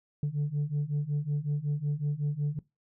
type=beating tone pair; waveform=sine; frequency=143.6 / 149 Hz; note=D3 / D3; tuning=-39 / +25 cents; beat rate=5.4 Hz; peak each=-29 / -28 dBFS; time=0.23-2.59 s; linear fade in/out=2 ms; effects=noise-tail reverb RT60 0.2 s tail -20 dB re dry + tanh soft clip ceiling -24 dBFS